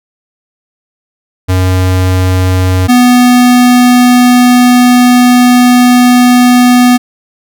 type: tone pair in turn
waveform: square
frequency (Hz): 92.5 / 246.9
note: F#2 / B3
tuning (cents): 0 / 0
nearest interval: octave + perfect fourth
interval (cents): 1700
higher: second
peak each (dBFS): -7 / -3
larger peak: second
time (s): 1.48-2.88 / 2.88-6.98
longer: second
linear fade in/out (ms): 20
effects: none